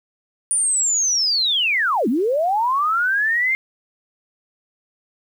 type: linear two-way sweep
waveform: sine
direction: down then up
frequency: 9460 to 207.7 to 2133 Hz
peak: -16 dBFS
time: 0.51-3.55 s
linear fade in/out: 0 ms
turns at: 2.08 s
effects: 8-bit